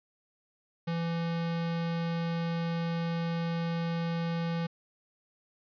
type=tone; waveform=square; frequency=167.7 Hz; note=E3; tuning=30 cents sharp; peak=-30 dBFS; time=0.87-4.67 s; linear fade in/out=10 ms; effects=resampled to 11025 Hz